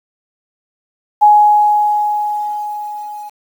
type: tone with level ramp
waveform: sine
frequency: 837 Hz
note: G#5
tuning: 13 cents sharp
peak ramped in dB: -3 to -26 dBFS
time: 1.21-3.3 s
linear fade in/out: 20 ms
effects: 7-bit